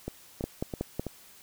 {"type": "two click trains", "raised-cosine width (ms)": 2, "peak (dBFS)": [-20, -16], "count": [4, 4], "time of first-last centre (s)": [[0.08, 1.067], [0.44, 0.996]], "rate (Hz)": [3.04, 5.4], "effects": ["white hiss -54 dBFS RMS until 1.42 s"]}